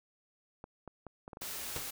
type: clicks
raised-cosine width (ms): 1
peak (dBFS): -31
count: 7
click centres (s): 0.641 / 0.877 / 1.067 / 1.279 / 1.332 / 1.371 / 1.419
type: noise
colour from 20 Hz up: white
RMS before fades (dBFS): -41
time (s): 1.41-1.91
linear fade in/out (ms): 10
type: noise with exponential decay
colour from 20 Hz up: pink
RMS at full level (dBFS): -34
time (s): 1.76-1.87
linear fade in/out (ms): 1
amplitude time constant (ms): 22
effects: none